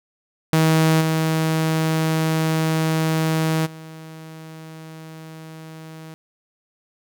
sawtooth tone with level steps, 159.5 Hz, D#3, 43 cents sharp, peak -10 / -14 / -32 dBFS, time 0.53-6.14 s, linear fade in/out 0 ms, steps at 1 / 3.65 s, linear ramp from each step 20 ms, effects none

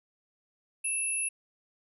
sine tone pair together, 2637 / 10548 Hz, E7 / E9, 0 / 0 cents, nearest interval 2 octaves, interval 2400 cents, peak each -35 / -29 dBFS, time 0.84-1.29 s, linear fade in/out 10 ms, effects none

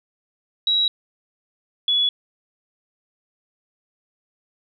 sine tone pair in turn, 3871 / 3398 Hz, B7 / G#7, -35 / +39 cents, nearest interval major second, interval 226 cents, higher first, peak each -16 dBFS, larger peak neither, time 0.67-0.88 / 1.88-2.09 s, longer neither, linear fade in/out 2 ms, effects none

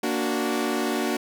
sawtooth chord, Bb augmented, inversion none, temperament equal with one note detuned, 233.1 / 291.6 / 370 Hz, Bb3 / D4 / F#4, 0 / -12 / 0 cents, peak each -24 dBFS, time 0.03-1.17 s, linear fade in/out 5 ms, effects none

